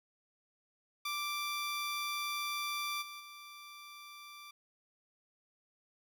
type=tone with level steps; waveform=15% pulse; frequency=1174.7 Hz; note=D6; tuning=in tune; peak=-29 / -39 / -43 dBFS; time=1.05-4.51 s; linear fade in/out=5 ms; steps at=3.01 / 3.19 s; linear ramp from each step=20 ms; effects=none